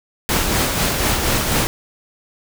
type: noise with tremolo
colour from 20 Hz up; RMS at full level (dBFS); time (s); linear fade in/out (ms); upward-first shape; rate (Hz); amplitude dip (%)
pink; -17; 0.29-1.67; 0; sine; 4.1; 35
effects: none